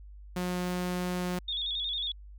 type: tone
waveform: sawtooth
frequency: 179.7 Hz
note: F3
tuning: 50 cents sharp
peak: -26 dBFS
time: 0.36-1.39 s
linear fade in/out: 5 ms
type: tone with vibrato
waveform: sine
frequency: 3520 Hz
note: A7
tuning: in tune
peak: -30 dBFS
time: 1.48-2.12 s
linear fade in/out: 5 ms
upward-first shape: square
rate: 11 Hz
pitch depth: 67 cents each way
effects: added 50 Hz sine -45 dBFS peak until 2.38 s